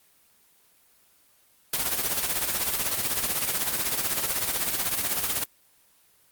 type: noise with tremolo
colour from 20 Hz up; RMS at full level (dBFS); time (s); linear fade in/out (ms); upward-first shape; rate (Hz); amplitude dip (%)
white; -24; 1.73-5.44; 5; sine; 16; 60
effects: white hiss -61 dBFS RMS until 6.31 s + Opus 24 kbps